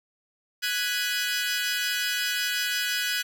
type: chord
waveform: 20% pulse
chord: G# minor seventh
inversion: third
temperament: equal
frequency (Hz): 1480 / 1661.2 / 1975.5 / 2489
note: F#6 / G#6 / B6 / D#7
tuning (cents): 0 / 0 / 0 / 0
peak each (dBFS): -24 / -26 / -29 / -28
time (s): 0.62-3.23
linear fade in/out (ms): 20
effects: none